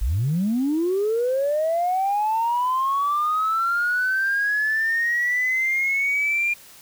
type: linear sweep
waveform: sine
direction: up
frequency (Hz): 43.65 to 2406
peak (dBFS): -18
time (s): 0.01-6.54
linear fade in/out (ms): 10
effects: tanh soft clip ceiling -15 dBFS + white hiss -47 dBFS RMS until 6.81 s